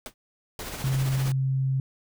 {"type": "noise with exponential decay", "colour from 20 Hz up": "pink", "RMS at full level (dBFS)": -32, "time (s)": [0.06, 0.14], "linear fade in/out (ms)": 1, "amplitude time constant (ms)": 16}
{"type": "noise with tremolo", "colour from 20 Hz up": "pink", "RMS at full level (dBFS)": -34, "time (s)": [0.59, 1.32], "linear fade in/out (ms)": 2, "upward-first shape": "sine", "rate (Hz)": 15, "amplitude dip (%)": 40}
{"type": "tone", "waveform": "sine", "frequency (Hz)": 133.3, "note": "C3", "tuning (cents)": 33, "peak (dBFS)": -22, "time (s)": [0.84, 1.8], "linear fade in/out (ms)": 2}
{"effects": []}